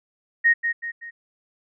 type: tone with echo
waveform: sine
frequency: 1864.7 Hz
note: A#6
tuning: in tune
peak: -13 dBFS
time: 0.44-0.54 s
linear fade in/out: 20 ms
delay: 190 ms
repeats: 3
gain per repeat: -7 dB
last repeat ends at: 1.11 s
effects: none